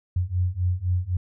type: beating tone pair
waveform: sine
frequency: 88.3 / 92.2 Hz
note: F2 / F#2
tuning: +20 / -6 cents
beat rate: 3.9 Hz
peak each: -25 / -24 dBFS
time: 0.16-1.17 s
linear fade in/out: 5 ms
effects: none